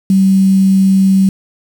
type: tone with quantisation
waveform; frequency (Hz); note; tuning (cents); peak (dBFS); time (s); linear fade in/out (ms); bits
sine; 192.2; G3; -34; -6; 0.1-1.29; 2; 5
effects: none